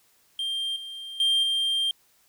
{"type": "tone with level steps", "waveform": "triangle", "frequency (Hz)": 3180, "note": "G7", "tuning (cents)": 24, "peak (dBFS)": [-25, -34, -18, -21], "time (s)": [0.39, 1.91], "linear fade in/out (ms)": 2, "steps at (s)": [0.76, 1.2, 1.43], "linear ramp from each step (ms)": 2, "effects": ["white hiss -63 dBFS RMS until 2.28 s"]}